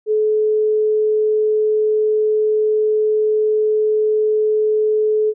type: tone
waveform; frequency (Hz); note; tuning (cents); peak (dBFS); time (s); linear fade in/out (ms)
sine; 429.3; A4; -43; -13; 0.06-5.34; 50
effects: none